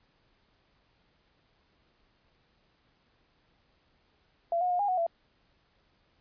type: tone with pitch steps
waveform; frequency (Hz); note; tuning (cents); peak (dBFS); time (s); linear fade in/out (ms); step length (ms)
sine; 680 / 723 / 714 / 813 / 737 / 674; F5 / F#5 / F5 / G#5 / F#5 / E5; -46 / -40 / +38 / -37 / -7 / +38; -25; 4.52-5.066; 2; 91
effects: pink hiss -69 dBFS RMS until 6.2 s + resampled to 11025 Hz